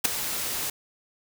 white noise with ADSR envelope, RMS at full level -17 dBFS, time 0.04-0.7 s, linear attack 13 ms, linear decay 8 ms, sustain -13 dB, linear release 4 ms, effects none

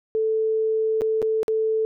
sine tone with dropouts, 440 Hz, A4, in tune, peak -19 dBFS, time 0.15-1.85 s, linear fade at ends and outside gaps 0 ms, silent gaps 1.01-1.018 / 1.218-1.226 / 1.431-1.481 s, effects none

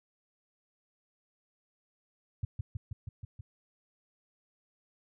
sine tone with echo, 100.3 Hz, G2, 40 cents sharp, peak -27 dBFS, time 2.43-2.45 s, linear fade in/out 5 ms, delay 160 ms, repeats 6, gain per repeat -2 dB, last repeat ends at 3.41 s, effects none

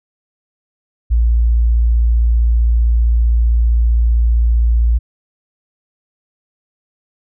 sine tone, 57.7 Hz, A#1, 17 cents flat, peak -9 dBFS, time 1.1-4.99 s, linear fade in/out 20 ms, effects none

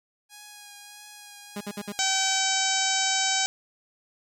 5% pulse tone with vibrato, 826 Hz, G#5, 10 cents flat, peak -32 dBFS, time 0.29-2.42 s, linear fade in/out 50 ms, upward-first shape triangle, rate 1.6 Hz, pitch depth 19 cents each way
sawtooth tone bursts, 204.1 Hz, G#3, 30 cents flat, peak -27 dBFS, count 4, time 1.56-1.923 s, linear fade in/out 5 ms, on 48 ms, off 57 ms
harmonic tone, 768 Hz, G5, 36 cents flat, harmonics 1 / 2 / 3 / 4 / 5 / 6 / 7 / 8 / 9 / 10, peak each -30 / -32 / -33 / -32 / -32 / -34 / -32 / -30 / -31 / -33 dBFS, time 1.99-3.46 s, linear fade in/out 0 ms
effects none

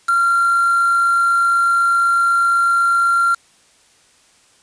sine tone with quantisation, 1379 Hz, F6, 22 cents flat, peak -12 dBFS, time 0.08-3.35 s, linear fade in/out 10 ms, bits 4, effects white hiss -53 dBFS RMS until 4.62 s + resampled to 22050 Hz

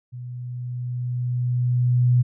sine tone with level ramp, 123.47 Hz, B2, in tune, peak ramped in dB -32 to -13 dBFS, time 0.12-2.23 s, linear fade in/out 20 ms, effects none

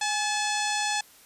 harmonic tone with a mistuned harmonic, 861 Hz, A5, 38 cents flat, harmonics 1 / 2 / 3 / 4 / 5 / 6 / 7 / 8 / 9 / 10, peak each -29 / -32 / -34 / -35 / -36 / -37 / -37 / -38 / -39 / -39 dBFS, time 0.01-1.01 s, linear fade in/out 5 ms, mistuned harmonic 1, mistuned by -62 cents, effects white hiss -54 dBFS RMS until 1.25 s + resampled to 32000 Hz

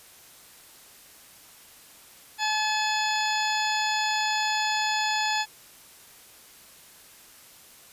harmonic tone with a mistuned harmonic, 859 Hz, A5, 42 cents flat, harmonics 1 / 2 / 3 / 4 / 5 / 6 / 8, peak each -27 / -30 / -32 / -33 / -34 / -35 / -36 dBFS, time 2.38-5.46 s, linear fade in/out 50 ms, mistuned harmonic 6, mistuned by -41 cents, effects white hiss -51 dBFS RMS until 7.92 s + resampled to 32000 Hz

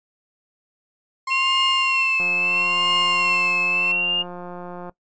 35% pulse tone with tremolo, 1061 Hz, C6, 24 cents sharp, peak -19 dBFS, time 1.27-3.92 s, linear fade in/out 5 ms, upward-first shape sine, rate 0.69 Hz, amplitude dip 80%
sine tone with vibrato, 2719 Hz, F7, 47 cents flat, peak -18 dBFS, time 1.3-4.23 s, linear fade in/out 20 ms, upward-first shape sine, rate 0.76 Hz, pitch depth 68 cents each way
click train, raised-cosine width 1 ms, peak -22 dBFS, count 478, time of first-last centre 2.2-4.895 s, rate 177 Hz
effects noise-tail reverb RT60 0.1 s tail -19 dB re dry + resampled to 16000 Hz

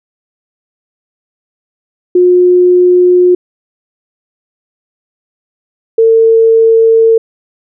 sine tone pair in turn, 359.3 / 451.3 Hz, F4 / A4, +49 / +44 cents, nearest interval major third, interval 395 cents, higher second, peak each -3 dBFS, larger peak neither, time 2.15-3.35 / 5.98-7.18 s, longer neither, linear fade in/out 5 ms, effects none

